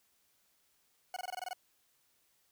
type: tone bursts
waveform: 40% pulse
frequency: 735 Hz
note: F#5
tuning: 12 cents flat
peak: -36 dBFS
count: 9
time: 1.14-1.532 s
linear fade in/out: 2 ms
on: 24 ms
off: 22 ms
effects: white hiss -73 dBFS RMS until 2.51 s